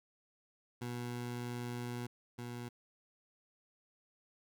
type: tone pair in turn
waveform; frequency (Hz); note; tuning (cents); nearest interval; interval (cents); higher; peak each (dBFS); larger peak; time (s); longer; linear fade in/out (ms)
20% pulse; 121.3 / 120.68; B2 / B2; -31 / -40; unison; 9; first; -34 / -37; first; 0.81-2.07 / 2.38-2.69; first; 10
effects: none